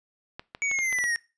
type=clicks; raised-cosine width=0.3 ms; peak=-21 dBFS; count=7; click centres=0.395 / 0.549 / 0.714 / 0.789 / 0.927 / 0.987 / 1.04 s
type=linear sweep; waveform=square; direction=down; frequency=2282 to 1838 Hz; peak=-25 dBFS; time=0.62-1.16 s; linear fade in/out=0 ms
effects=noise-tail reverb RT60 0.3 s tail -21 dB re dry + resampled to 22050 Hz